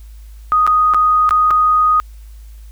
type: tone with dropouts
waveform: sine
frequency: 1244.5 Hz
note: D#6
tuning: in tune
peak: -9 dBFS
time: 0.52-2 s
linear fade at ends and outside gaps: 0 ms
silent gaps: 0.666-0.675 / 0.937-0.945 / 1.292-1.308 / 1.506-1.51 s
effects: added 53 Hz sine -33 dBFS peak until 2.71 s + white hiss -53 dBFS RMS until 2.71 s